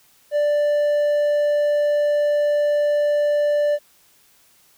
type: tone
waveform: triangle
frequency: 588 Hz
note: D5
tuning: 2 cents sharp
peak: -14 dBFS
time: 0.31-3.79 s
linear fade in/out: 50 ms
effects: white hiss -56 dBFS RMS until 4.77 s